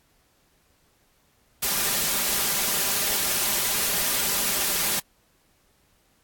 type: noise with comb filter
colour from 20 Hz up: white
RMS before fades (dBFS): -24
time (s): 1.62-5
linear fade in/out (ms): 10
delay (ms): 5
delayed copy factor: +0.5
effects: pink hiss -64 dBFS RMS until 6.23 s + AAC 64 kbps